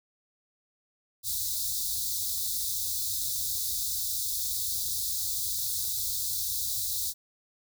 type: band-stop noise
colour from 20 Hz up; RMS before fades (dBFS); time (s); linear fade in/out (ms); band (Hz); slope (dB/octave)
white; -31; 1.23-7.14; 50; 120 to 3600; 96
effects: none